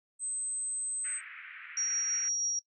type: tone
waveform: sine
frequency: 8210 Hz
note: C9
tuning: 34 cents flat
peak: -32 dBFS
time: 0.19-1.21 s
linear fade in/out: 50 ms
type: band-pass noise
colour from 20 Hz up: white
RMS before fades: -47 dBFS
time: 1.04-2.29 s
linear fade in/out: 10 ms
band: 1400 to 2400 Hz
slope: 48 dB/octave
type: tone with tremolo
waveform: sine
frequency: 5680 Hz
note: F8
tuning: 28 cents sharp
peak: -29 dBFS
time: 1.77-2.59 s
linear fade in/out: 2 ms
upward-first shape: triangle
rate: 6.2 Hz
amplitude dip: 25%
effects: noise-tail reverb RT60 0.1 s tail -20 dB re dry